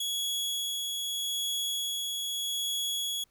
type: tone with tremolo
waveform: sawtooth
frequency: 3351 Hz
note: G#7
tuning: 15 cents sharp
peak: -26 dBFS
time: 0-3.24 s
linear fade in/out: 5 ms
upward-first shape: sine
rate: 0.81 Hz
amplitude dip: 25%
effects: pink hiss -70 dBFS RMS until 3.3 s